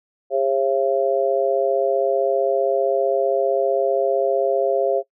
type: harmonic tone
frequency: 135.4 Hz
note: C#3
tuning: 40 cents flat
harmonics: 3 / 4 / 5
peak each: -22 / -19 / -22 dBFS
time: 0.3-5.03 s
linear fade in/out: 50 ms
effects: noise-tail reverb RT60 0.1 s tail -22 dB re dry